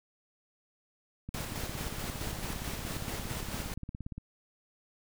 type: click train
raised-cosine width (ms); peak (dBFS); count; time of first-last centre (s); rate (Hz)
5; -27; 51; 1.29-4.18; 17.3
type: noise with tremolo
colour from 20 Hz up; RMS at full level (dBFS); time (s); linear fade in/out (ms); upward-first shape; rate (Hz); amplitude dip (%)
pink; -38; 1.34-3.74; 2; square; 4.6; 30
effects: none